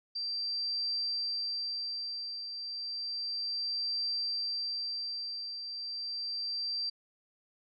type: tone with tremolo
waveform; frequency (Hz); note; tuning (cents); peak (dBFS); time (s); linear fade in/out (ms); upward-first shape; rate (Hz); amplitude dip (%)
sine; 4699; D8; 0; -30; 0.15-6.9; 10; triangle; 0.32; 60
effects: none